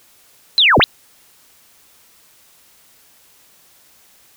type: linear two-way sweep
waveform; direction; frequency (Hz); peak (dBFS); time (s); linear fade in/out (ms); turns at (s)
sine; down then up; 4186 to 34.87 to 4186; -8; 0.58-0.84; 0; 0.79
effects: white hiss -51 dBFS RMS until 4.36 s